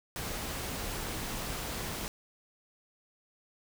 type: noise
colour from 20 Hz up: pink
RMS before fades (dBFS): -37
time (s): 0.16-2.08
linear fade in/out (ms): 0
effects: none